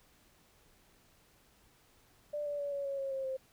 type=tone with pitch steps; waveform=sine; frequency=590 / 580.5 / 571.2 / 562.1 / 553 / 544.2 / 535.4 / 526.8 Hz; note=D5 / D5 / D5 / C#5 / C#5 / C#5 / C5 / C5; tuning=+8 / -20 / -48 / +24 / -4 / -32 / +40 / +12 cents; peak=-34 dBFS; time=2.33-3.37 s; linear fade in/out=10 ms; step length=130 ms; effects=pink hiss -66 dBFS RMS until 3.52 s